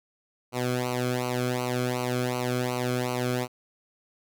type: tone with flanger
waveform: sawtooth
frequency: 124.6 Hz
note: B2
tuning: 16 cents sharp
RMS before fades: -28 dBFS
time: 0.52-3.48 s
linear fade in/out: 50 ms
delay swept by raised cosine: 0.57 to 1.09 ms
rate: 2.7 Hz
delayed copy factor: -0.95
effects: none